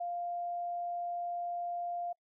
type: tone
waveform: sine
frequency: 698.5 Hz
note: F5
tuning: in tune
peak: -34 dBFS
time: 0-2.13 s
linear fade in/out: 10 ms
effects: noise-tail reverb RT60 0.1 s tail -26 dB re dry